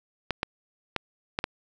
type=clicks; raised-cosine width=0.3 ms; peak=-10 dBFS; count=5; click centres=0.307 / 0.431 / 0.963 / 1.389 / 1.441 s; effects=none